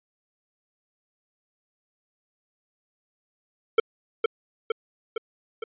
square tone with echo, 450 Hz, A4, 39 cents sharp, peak -14 dBFS, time 3.78-3.8 s, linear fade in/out 5 ms, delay 460 ms, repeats 4, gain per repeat -4 dB, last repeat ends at 5.64 s, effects resampled to 8000 Hz

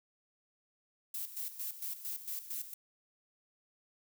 violet noise with tremolo, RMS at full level -39 dBFS, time 1.14-2.74 s, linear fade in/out 5 ms, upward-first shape square, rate 4.4 Hz, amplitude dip 70%, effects none

